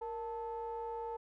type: ring-modulated tone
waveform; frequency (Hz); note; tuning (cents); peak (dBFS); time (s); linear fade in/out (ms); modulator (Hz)
triangle; 208.3; G#3; +5; -33; 0.01-1.17; 10; 674
effects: none